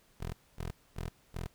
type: tone bursts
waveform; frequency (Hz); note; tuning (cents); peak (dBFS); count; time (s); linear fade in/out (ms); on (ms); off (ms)
15% pulse; 42.07; E1; +36; -30; 4; 0.2-1.47; 10; 130; 250
effects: pink hiss -66 dBFS RMS until 1.54 s